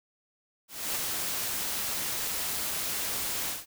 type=noise with ADSR envelope; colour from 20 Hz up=white; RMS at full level=-30 dBFS; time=0.68-3.66 s; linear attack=270 ms; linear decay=9 ms; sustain=-2 dB; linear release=170 ms; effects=none